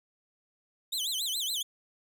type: tone with vibrato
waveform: sawtooth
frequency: 3520 Hz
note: A7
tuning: in tune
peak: -27 dBFS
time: 0.92-1.63 s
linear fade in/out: 10 ms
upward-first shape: sine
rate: 7.1 Hz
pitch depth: 280 cents each way
effects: none